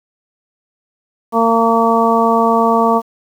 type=harmonic tone; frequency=228.6 Hz; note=A#3; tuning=34 cents flat; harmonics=1 / 2 / 3 / 4 / 5; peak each=-16 / -16 / -16 / -16 / -16 dBFS; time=1.32-3.02 s; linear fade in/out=50 ms; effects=7-bit